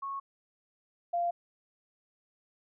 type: tone pair in turn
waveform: sine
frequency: 1100 / 693 Hz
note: C#6 / F5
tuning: -14 / -14 cents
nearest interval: minor sixth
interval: 800 cents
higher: first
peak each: -34 / -27 dBFS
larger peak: second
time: 0.02-0.2 / 1.13-1.31 s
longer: neither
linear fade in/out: 10 ms
effects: none